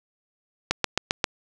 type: click train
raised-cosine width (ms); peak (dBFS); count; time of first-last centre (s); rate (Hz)
0.2; -3; 5; 0.71-1.242; 7.52
effects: none